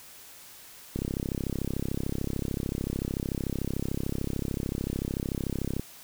click train, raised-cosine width 3 ms, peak -17 dBFS, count 163, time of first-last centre 0.96-5.796 s, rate 33.5 Hz, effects white hiss -49 dBFS RMS until 6.03 s

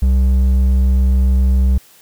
sine tone with hard clipping, 64.8 Hz, C2, 16 cents flat, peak -11 dBFS, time 0.02-1.78 s, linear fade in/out 5 ms, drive 5 dB, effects white hiss -47 dBFS RMS until 2.01 s

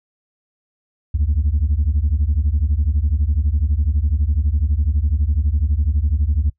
sine beating tone pair, 68 / 80 Hz, C#2 / D#2, -33 / +49 cents, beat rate 12 Hz, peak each -16 dBFS, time 1.14-6.5 s, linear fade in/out 10 ms, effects noise-tail reverb RT60 0.1 s tail -22 dB re dry + tanh soft clip ceiling -11 dBFS

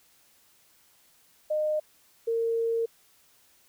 sine tone pair in turn, 612 / 458.5 Hz, D#5 / A#4, -29 / -29 cents, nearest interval perfect fourth, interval 500 cents, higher first, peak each -24 dBFS, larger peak neither, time 1.5-1.8 / 2.27-2.86 s, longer second, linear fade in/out 10 ms, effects white hiss -62 dBFS RMS until 3.68 s

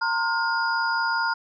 sine tone cluster, 919 / 1044 / 1422 / 4928 Hz, A#5 / C6 / F6 / D#8, -25 / -4 / +31 / -17 cents, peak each -26 / -31 / -24 / -33 dBFS, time 0.01-1.34 s, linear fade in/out 10 ms, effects none

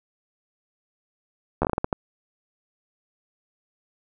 slowing click train, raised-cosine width 1 ms, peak -8 dBFS, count 9, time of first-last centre 1.62-1.928 s, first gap 12 ms, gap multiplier 1.32, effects none

